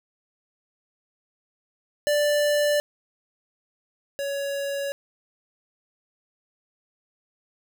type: tone pair in turn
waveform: square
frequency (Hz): 588 / 559.8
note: D5 / C#5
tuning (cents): +2 / +17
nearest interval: minor second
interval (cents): 85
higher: first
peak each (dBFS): -20 / -27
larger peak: first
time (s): 2.07-2.8 / 4.19-4.92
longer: neither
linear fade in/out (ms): 0
effects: none